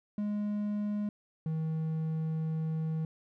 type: tone pair in turn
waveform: triangle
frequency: 207.7 / 159.13 Hz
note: G#3 / D#3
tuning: 0 / +39 cents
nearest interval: perfect fourth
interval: 461 cents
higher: first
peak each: -28 dBFS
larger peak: neither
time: 0.18-1.09 / 1.46-3.05 s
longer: second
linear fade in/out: 2 ms
effects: none